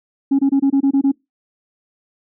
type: tone bursts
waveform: sine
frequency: 275 Hz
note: C#4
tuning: 14 cents flat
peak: -9 dBFS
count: 8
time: 0.31-1.118 s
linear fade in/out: 10 ms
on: 80 ms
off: 24 ms
effects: noise-tail reverb RT60 0.2 s tail -24 dB re dry + tanh soft clip ceiling -9 dBFS